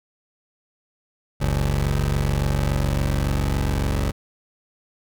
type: tone pair together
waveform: 20% pulse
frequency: 47.12 / 70.6 Hz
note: F#1 / C#2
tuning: +32 / +32 cents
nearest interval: perfect fifth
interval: 700 cents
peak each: -18 dBFS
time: 1.4-4.12 s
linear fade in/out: 20 ms
effects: none